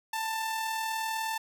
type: tone with amplitude modulation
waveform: sawtooth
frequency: 888 Hz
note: A5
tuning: 16 cents sharp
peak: -25 dBFS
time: 0.13-1.38 s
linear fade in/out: 5 ms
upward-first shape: sine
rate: 39.9 Hz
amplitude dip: 35%
effects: none